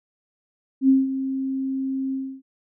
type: tone with ADSR envelope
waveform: sine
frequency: 266.7 Hz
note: C4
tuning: 33 cents sharp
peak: -11 dBFS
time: 0.81-2.42 s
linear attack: 78 ms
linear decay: 180 ms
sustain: -12 dB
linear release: 290 ms
effects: none